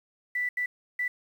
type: tone bursts at uneven times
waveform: sine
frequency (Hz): 1975.5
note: B6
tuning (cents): 0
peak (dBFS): -26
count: 3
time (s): 0.35-0.49 / 0.57-0.66 / 0.99-1.08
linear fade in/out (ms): 5
effects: 9-bit